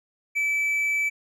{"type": "tone", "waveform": "triangle", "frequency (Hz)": 2309, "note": "D7", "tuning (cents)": -30, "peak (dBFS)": -20, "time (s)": [0.35, 1.1], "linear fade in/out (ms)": 20, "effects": []}